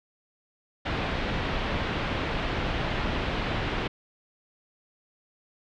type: low-pass noise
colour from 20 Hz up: pink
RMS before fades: -29 dBFS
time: 0.85-3.88 s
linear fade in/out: 10 ms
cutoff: 3500 Hz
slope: 24 dB/octave
effects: none